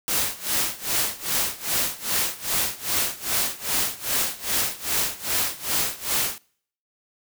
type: noise with tremolo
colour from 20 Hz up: white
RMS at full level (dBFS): -22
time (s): 0.08-6.38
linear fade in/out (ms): 0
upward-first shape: sine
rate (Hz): 2.5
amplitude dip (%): 90
effects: noise-tail reverb RT60 0.6 s tail -26 dB re dry